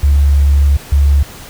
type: tone pair in turn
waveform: sine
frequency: 70.8 / 70.8 Hz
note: C#2 / C#2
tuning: +37 / +37 cents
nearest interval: unison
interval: 0 cents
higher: neither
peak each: -6 dBFS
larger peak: neither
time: 0.03-0.77 / 0.92-1.23 s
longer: first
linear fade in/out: 5 ms
effects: pink hiss -33 dBFS RMS until 1.49 s